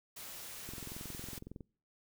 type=noise; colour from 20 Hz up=white; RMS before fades=-47 dBFS; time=0.16-1.39 s; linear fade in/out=10 ms
type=click train; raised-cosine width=3 ms; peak=-33 dBFS; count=21; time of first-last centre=0.69-1.607 s; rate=21.8 Hz
effects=noise-tail reverb RT60 0.5 s tail -26 dB re dry